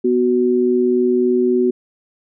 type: tone pair together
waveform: sine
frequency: 246.9 / 370.5 Hz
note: B3 / F#4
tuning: 0 / +2 cents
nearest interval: perfect fifth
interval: 702 cents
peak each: -17 / -14 dBFS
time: 0.04-1.71 s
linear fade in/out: 10 ms
effects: none